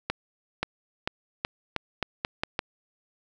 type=accelerating click train; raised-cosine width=0.3 ms; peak=-10 dBFS; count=9; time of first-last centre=0.1-2.591 s; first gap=530 ms; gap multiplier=0.84; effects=none